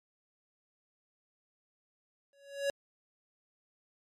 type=tone with exponential growth; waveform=square; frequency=560 Hz; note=C#5; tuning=18 cents sharp; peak=-27 dBFS; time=2.33-2.7 s; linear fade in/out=1 ms; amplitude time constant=79 ms; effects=low-pass 10000 Hz 12 dB/octave + MP3 96 kbps